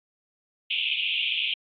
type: band-pass noise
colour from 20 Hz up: white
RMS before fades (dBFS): -27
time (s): 0.7-1.54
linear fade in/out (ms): 5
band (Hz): 2400 to 3400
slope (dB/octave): 96
effects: AAC 64 kbps